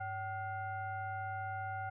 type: tone with frequency modulation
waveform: sine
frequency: 765 Hz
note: G5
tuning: 42 cents flat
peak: -37 dBFS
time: 0-1.9 s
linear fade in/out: 10 ms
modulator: 665 Hz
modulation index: 1
effects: none

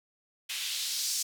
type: noise with band-pass filter sweep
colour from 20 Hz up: blue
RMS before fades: -33 dBFS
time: 0.49-1.23 s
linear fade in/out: 10 ms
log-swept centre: 2700 to 5900 Hz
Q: 1.8
effects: none

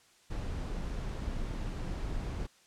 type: noise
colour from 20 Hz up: brown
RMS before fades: -36 dBFS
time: 0.3-2.47 s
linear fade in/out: 10 ms
effects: white hiss -63 dBFS RMS until 2.66 s + low-pass 8000 Hz 12 dB/octave

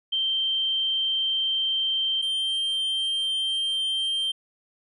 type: tone pair in turn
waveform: sine / triangle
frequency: 3136 / 3151 Hz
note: G7 / G7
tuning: 0 / +8 cents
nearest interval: unison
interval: 8 cents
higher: second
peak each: -22 / -22 dBFS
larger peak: neither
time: 0.12-2.22 / 2.22-4.32 s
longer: neither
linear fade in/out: 10 ms
effects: resampled to 24000 Hz

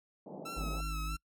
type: band-pass noise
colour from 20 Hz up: pink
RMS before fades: -46 dBFS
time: 0.26-0.81 s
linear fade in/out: 5 ms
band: 160 to 840 Hz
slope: 48 dB/octave
type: tone with vibrato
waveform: sawtooth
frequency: 1318.5 Hz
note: E6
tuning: in tune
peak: -37 dBFS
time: 0.45-1.17 s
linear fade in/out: 10 ms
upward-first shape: sine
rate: 3.1 Hz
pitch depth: 52 cents each way
type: harmonic tone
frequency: 51.91 Hz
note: G#1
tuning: in tune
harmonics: 1 / 3 / 5 / 6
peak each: -35 / -45 / -54 / -52 dBFS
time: 0.56-1.17 s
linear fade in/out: 20 ms
effects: noise-tail reverb RT60 0.1 s tail -26 dB re dry

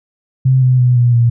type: tone with pitch steps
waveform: sine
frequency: 130.81 / 127.53 / 124.33 / 121.21 / 118.17 Hz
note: C3 / C3 / B2 / B2 / A#2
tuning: 0 / -44 / +12 / -32 / +24 cents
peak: -7 dBFS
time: 0.45-1.3 s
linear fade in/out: 10 ms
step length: 170 ms
effects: none

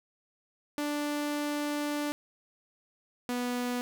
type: tone pair in turn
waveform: sawtooth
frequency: 293.7 / 245.6 Hz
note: D4 / B3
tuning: 0 / -9 cents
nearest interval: minor third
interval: 309 cents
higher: first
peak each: -26 / -26 dBFS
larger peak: neither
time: 0.78-2.12 / 3.29-3.81 s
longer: first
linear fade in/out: 0 ms
effects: none

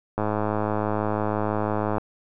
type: click train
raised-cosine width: 1 ms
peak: -11 dBFS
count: 192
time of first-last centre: 0.18-1.982 s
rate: 106 Hz
effects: none

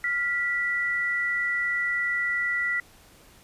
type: tone pair together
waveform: sine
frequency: 1400 / 1962.8 Hz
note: F6 / B6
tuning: +4 / -11 cents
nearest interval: tritone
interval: 585 cents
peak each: -32 / -24 dBFS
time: 0.04-2.8 s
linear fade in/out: 2 ms
effects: pink hiss -54 dBFS RMS until 3.43 s + resampled to 32000 Hz

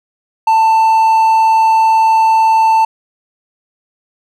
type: tone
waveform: triangle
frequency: 889 Hz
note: A5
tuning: 18 cents sharp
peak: -5 dBFS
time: 0.47-2.85 s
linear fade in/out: 5 ms
effects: none

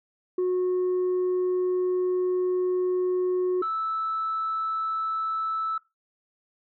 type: tone pair in turn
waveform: sine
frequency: 365 / 1312.8 Hz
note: F#4 / E6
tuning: -24 / -8 cents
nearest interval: octave + minor seventh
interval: 2216 cents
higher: second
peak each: -19 / -24 dBFS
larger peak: first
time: 0.38-3.62 / 3.62-5.78 s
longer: first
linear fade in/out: 5 ms
effects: noise-tail reverb RT60 0.2 s tail -19 dB re dry + tanh soft clip ceiling -21 dBFS

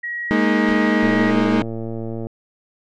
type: tone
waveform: sine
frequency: 1905 Hz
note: A#6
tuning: 37 cents sharp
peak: -23 dBFS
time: 0.03-1.31 s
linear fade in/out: 10 ms
type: chord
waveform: 35% pulse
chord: Ab suspended second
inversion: none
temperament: equal with one note detuned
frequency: 207.7 / 232 / 311.1 Hz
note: Ab3 / Bb3 / Eb4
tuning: 0 / -8 / 0 cents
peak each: -18 dBFS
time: 0.31-1.62 s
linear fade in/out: 0 ms
type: noise with exponential decay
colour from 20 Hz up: pink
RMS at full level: -31 dBFS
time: 0.68-1.28 s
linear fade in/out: 1 ms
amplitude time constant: 130 ms
type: click train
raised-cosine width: 2 ms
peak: -16 dBFS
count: 141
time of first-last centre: 1.03-2.269 s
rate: 113 Hz
effects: low-pass 3000 Hz 12 dB/octave

